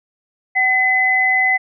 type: tone pair together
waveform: sine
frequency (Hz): 759.1 / 2022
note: F#5 / B6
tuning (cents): +44 / +40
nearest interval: octave + perfect fourth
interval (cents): 1696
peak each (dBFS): -20 / -13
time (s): 0.55-1.58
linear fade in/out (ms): 20
effects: none